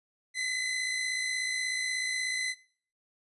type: tone pair together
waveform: sawtooth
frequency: 1975.5 / 2032 Hz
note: B6 / B6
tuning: 0 / +49 cents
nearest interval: unison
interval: 49 cents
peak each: -35 / -27 dBFS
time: 0.34-2.55 s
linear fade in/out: 50 ms
effects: noise-tail reverb RT60 0.5 s tail -20 dB re dry + resampled to 24000 Hz